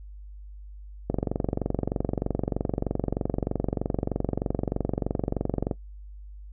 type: click train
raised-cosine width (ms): 2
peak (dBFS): -12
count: 108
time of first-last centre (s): 1.1-5.712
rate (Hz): 23.2
effects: noise-tail reverb RT60 0.1 s tail -18 dB re dry + added 50 Hz sine -40 dBFS peak until 6.52 s

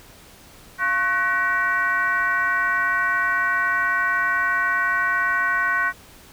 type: tone with frequency modulation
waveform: sine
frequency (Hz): 1499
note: F#6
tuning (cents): +22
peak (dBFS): -18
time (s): 0.78-5.93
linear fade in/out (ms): 50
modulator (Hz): 402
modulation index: 1.1
effects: pink hiss -47 dBFS RMS until 6.32 s

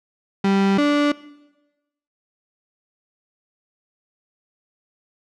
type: tone pair in turn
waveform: 35% pulse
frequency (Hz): 196 / 291.6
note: G3 / D4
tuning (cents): 0 / -12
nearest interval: perfect fifth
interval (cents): 688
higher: second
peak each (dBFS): -14 / -13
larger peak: second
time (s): 0.44-0.78 / 0.78-1.12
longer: neither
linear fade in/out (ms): 5
effects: noise-tail reverb RT60 1.0 s tail -19 dB re dry + low-pass 4000 Hz 12 dB/octave

